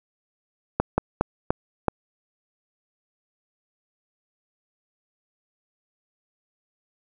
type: slowing click train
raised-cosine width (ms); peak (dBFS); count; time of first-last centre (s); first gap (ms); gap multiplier
1; -5; 5; 0.8-1.883; 180; 1.28
effects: none